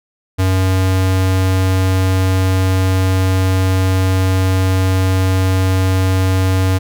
square tone, 94 Hz, F#2, 28 cents sharp, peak -12 dBFS, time 0.38-6.79 s, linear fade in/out 20 ms, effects none

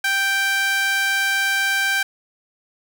sawtooth tone with high-pass filter, 784 Hz, G5, in tune, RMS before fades -20 dBFS, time 0.04-2.03 s, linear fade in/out 5 ms, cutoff 1600 Hz, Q 2.2, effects none

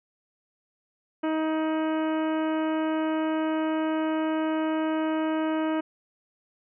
harmonic tone with a mistuned harmonic, 315.1 Hz, D#4, 22 cents sharp, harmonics 1 / 2 / 3 / 4 / 5 / 6 / 7 / 8 / 9, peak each -25 / -31 / -35 / -38 / -40 / -47 / -47 / -48 / -47 dBFS, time 1.23-5.81 s, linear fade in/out 10 ms, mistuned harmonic 9, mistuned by +63 cents, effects none

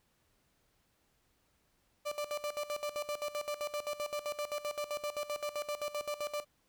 35% pulse tone with tremolo, 590 Hz, D5, 8 cents sharp, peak -32 dBFS, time 2.05-6.45 s, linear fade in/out 20 ms, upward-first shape square, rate 7.7 Hz, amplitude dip 80%, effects pink hiss -74 dBFS RMS until 6.68 s

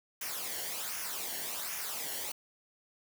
white noise with flanger, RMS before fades -38 dBFS, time 0.21-2.32 s, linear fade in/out 5 ms, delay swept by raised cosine 0.24 to 0.82 ms, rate 1.3 Hz, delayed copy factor -0.6, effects none

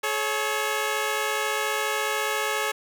10% pulse tone pair together, 427.9 / 552.4 Hz, A4 / C#5, -48 / -6 cents, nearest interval major third, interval 442 cents, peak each -18 / -20 dBFS, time 0.03-2.72 s, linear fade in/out 10 ms, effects none

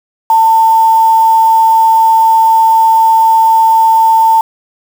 sine tone with quantisation, 896 Hz, A5, 31 cents sharp, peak -4 dBFS, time 0.3-4.41 s, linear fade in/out 2 ms, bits 4, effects none

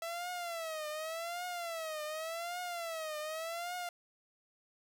sawtooth tone with vibrato, 660 Hz, E5, 2 cents sharp, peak -34 dBFS, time 0.02-3.89 s, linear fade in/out 2 ms, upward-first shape triangle, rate 0.87 Hz, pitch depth 160 cents each way, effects none

